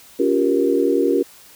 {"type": "chord", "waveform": "sine", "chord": "G half-diminished seventh", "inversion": "second", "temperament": "just", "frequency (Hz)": [282.2, 352.8, 392, 470.4], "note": ["Db4", "F4", "G4", "Bb4"], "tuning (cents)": [31, 18, 0, 16], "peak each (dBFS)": -20, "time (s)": [0.19, 1.23], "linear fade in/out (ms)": 10, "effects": ["white hiss -46 dBFS RMS until 1.55 s"]}